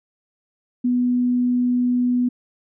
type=tone; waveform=sine; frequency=246.7 Hz; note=B3; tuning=2 cents flat; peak=-16 dBFS; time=0.84-2.29 s; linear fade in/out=10 ms; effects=none